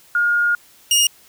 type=tone pair in turn; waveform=sine / 20% pulse; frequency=1424 / 2848 Hz; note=F6 / F7; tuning=+33 / +33 cents; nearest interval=octave; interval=1200 cents; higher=second; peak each=-14 / -8 dBFS; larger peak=second; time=0.15-0.55 / 0.91-1.07 s; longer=first; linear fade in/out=2 ms; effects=white hiss -50 dBFS RMS until 1.28 s